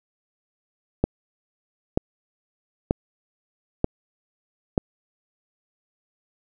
click train, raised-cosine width 2 ms, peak -5 dBFS, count 5, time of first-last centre 1.04-4.778 s, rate 1.07 Hz, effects none

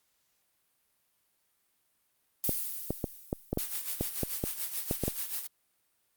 violet noise with exponential decay, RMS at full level -29 dBFS, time 2.44-3.87 s, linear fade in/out 0 ms, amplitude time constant 310 ms
clicks, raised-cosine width 2 ms, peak -16 dBFS, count 12, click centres 2.493 / 2.906 / 3.042 / 3.329 / 3.53 / 3.574 / 4.01 / 4.233 / 4.439 / 4.911 / 5.037 / 5.08 s
blue noise with tremolo, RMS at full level -33 dBFS, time 3.58-5.47 s, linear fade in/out 5 ms, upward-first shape sine, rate 6.9 Hz, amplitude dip 65%
effects white hiss -74 dBFS RMS until 6.16 s + Opus 48 kbps

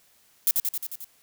violet noise with echo, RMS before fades -20 dBFS, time 0.47-0.51 s, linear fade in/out 0 ms, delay 89 ms, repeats 6, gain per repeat -3 dB, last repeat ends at 1.044 s, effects white hiss -61 dBFS RMS until 1.22 s

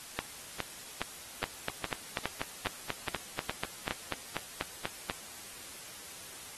two click trains, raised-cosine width 0.3 ms, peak -15 / -15 dBFS, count 16 / 10, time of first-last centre 1.44-5.099 / 0.19-3.909 s, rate 4.1 / 2.42 Hz, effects white hiss -47 dBFS RMS until 6.57 s + AAC 32 kbps

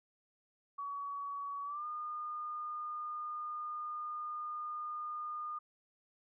sine tone with pitch glide, 1130 to 1218.1 Hz, C#6 to D#6, +33 to -37 cents, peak -38 dBFS, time 0.78-5.59 s, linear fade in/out 10 ms, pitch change +130 cents, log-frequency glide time 1.64-1.86 s, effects none

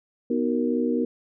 sine chord, B major seventh, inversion none, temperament equal with one note detuned, 246.9 / 311.1 / 374.9 / 466.2 Hz, B3 / D#4 / F#4 / A#4, 0 / 0 / +23 / 0 cents, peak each -24 / -28 / -30 / -27 dBFS, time 0.3-1.05 s, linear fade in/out 5 ms, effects none

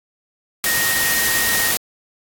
sine tone in noise, 1864.7 Hz, A#6, in tune, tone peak -20 dBFS, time 0.66-1.71 s, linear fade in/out 0 ms, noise white, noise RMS -19 dBFS, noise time 0.64-1.77 s, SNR -4 dB, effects AAC 64 kbps

